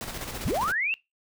pink noise with tremolo, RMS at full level -34 dBFS, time 0.01-0.72 s, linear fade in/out 0 ms, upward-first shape square, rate 15 Hz, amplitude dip 45%
sine linear sweep, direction up, 30.05 to 2780 Hz, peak -24 dBFS, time 0.45-0.94 s, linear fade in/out 0 ms
effects noise-tail reverb RT60 0.2 s tail -21 dB re dry

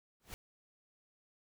pink noise with exponential growth, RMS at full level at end -42 dBFS, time 0.2-0.34 s, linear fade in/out 0 ms, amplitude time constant 29 ms, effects none

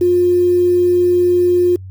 sine tone with quantisation, 355.6 Hz, F4, 31 cents sharp, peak -9 dBFS, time 0.01-1.76 s, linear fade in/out 5 ms, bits 6, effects noise-tail reverb RT60 0.1 s tail -25 dB re dry + added 94 Hz sine -29 dBFS peak until 1.9 s

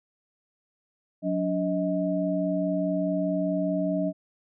sine tone cluster, 182 / 286.8 / 631 Hz, F#3 / D4 / D#5, -28 / -41 / +24 cents, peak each -28 dBFS, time 1.22-4.13 s, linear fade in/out 50 ms, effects none

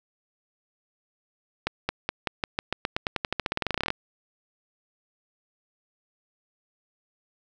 accelerating click train, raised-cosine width 0.3 ms, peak -9 dBFS, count 27, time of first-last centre 1.67-3.904 s, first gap 220 ms, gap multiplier 0.91, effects none

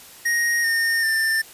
square tone with pitch steps, 1873 / 1829.2 / 1786.4 Hz, A#6 / A#6 / A6, +8 / -33 / +26 cents, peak -19 dBFS, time 0.25-1.42 s, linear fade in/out 10 ms, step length 390 ms, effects white hiss -44 dBFS RMS until 1.53 s + resampled to 32000 Hz

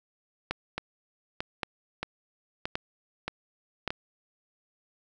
two click trains, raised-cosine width 0.3 ms, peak -15 / -13 dBFS, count 6 / 4, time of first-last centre 0.78-3.905 / 0.51-3.877 s, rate 1.6 / 0.891 Hz, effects none

